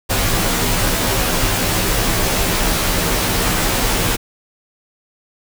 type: noise with comb filter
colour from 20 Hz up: pink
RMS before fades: -17 dBFS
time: 0.09-4.17 s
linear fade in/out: 20 ms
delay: 14 ms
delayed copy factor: -0.95
effects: none